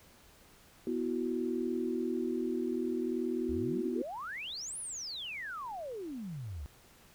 sine chord, B suspended fourth, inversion none, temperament equal, 246.9 / 329.6 / 370 Hz, B3 / E4 / F#4, 0 / 0 / 0 cents, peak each -35 / -36 / -35 dBFS, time 0.87-4.02 s, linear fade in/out 2 ms
sine exponential two-way sweep, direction up then down, 65 to 10660 to 65 Hz, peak -38 dBFS, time 3.49-6.66 s, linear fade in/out 0 ms, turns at 4.79 s
effects pink hiss -60 dBFS RMS until 7.14 s

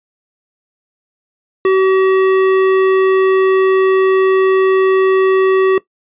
sine tone with hard clipping, 380.3 Hz, F#4, 48 cents sharp, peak -10 dBFS, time 1.65-5.78 s, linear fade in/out 2 ms, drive 12 dB, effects noise-tail reverb RT60 0.1 s tail -18 dB re dry + resampled to 8000 Hz

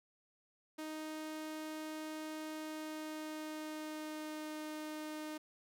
sawtooth tone with pitch glide, 311.1 to 307.3 Hz, D#4 to D#4, 0 to -21 cents, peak -38 dBFS, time 0.78-5.38 s, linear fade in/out 10 ms, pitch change -21 cents, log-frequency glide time 2.54-4.52 s, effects none

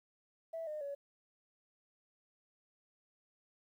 sine tone with pitch steps, 656 / 608.5 / 564.5 Hz, E5 / D#5 / C#5, -9 / -39 / +31 cents, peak -38 dBFS, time 0.53-0.95 s, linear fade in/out 10 ms, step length 140 ms, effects tanh soft clip ceiling -34 dBFS + 12-bit

